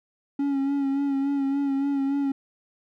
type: tone with vibrato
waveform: triangle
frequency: 277.2 Hz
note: C#4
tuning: in tune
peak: -20 dBFS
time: 0.39-2.32 s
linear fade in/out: 5 ms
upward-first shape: sine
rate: 3.5 Hz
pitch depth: 35 cents each way
effects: none